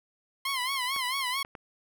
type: tone with vibrato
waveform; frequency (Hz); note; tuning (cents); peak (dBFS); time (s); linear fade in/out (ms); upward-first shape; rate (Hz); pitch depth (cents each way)
15% pulse; 1046.5; C6; 0; -22; 0.45-1.43; 5; sine; 4.5; 110
type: clicks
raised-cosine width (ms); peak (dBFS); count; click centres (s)
0.5; -26; 3; 0.963 / 1.449 / 1.552
effects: none